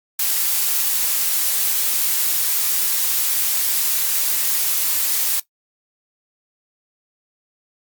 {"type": "noise", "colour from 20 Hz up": "blue", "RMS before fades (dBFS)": -19, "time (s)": [0.19, 5.4], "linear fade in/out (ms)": 5, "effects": ["noise-tail reverb RT60 0.1 s tail -18 dB re dry", "Opus 48 kbps"]}